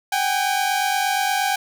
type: tone pair together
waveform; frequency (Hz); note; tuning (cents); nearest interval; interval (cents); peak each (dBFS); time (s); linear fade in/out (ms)
sawtooth; 763 / 811.5; G5 / G#5; -47 / -40; minor second; 107; -18; 0.12-1.56; 5
effects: none